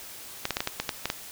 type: clicks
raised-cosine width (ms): 0.2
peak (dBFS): -9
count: 9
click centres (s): 0.454 / 0.507 / 0.569 / 0.605 / 0.674 / 0.8 / 0.892 / 1.056 / 1.101
effects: white hiss -43 dBFS RMS until 1.31 s